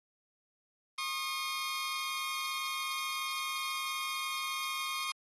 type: tone pair together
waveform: 15% pulse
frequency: 1078 / 1225.5 Hz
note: C#6 / D#6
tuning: -49 / -27 cents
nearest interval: major second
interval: 222 cents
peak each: -30 / -31 dBFS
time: 0.98-5.12 s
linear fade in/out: 5 ms
effects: AAC 32 kbps